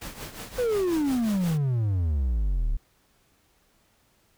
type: noise with tremolo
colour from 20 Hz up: pink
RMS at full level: -36 dBFS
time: 0.01-1.58 s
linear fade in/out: 10 ms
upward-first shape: triangle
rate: 5.6 Hz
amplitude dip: 75%
type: exponential sweep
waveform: triangle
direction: down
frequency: 513 to 34.12 Hz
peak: -20 dBFS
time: 0.58-2.77 s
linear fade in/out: 10 ms
effects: pink hiss -65 dBFS RMS until 4.37 s